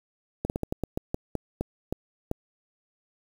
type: slowing click train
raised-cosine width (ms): 2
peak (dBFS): -14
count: 12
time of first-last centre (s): 0.45-2.314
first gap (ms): 49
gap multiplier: 1.23
effects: 7-bit